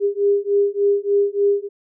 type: beating tone pair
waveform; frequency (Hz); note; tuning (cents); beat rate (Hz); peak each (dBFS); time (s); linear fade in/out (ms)
sine; 402.1 / 405.5; G4 / G#4; +44 / -41; 3.4; -18; 0-1.69; 50
effects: none